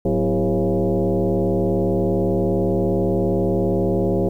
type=tone with frequency modulation; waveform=sine; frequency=106.3 Hz; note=G#2; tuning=41 cents sharp; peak=-16 dBFS; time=0.05-4.29 s; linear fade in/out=5 ms; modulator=145 Hz; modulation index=3.3; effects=9-bit